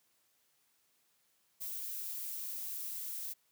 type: noise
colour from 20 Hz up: violet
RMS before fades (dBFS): -41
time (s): 1.6-3.34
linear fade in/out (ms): 20
effects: white hiss -74 dBFS RMS until 3.51 s + high-pass 80 Hz 12 dB/octave